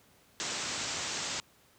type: low-pass noise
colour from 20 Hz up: white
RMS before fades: -36 dBFS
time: 0.4-1.4 s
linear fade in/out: 0 ms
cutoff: 7900 Hz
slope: 96 dB/octave
effects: pink hiss -63 dBFS RMS until 1.78 s + high-pass 80 Hz 12 dB/octave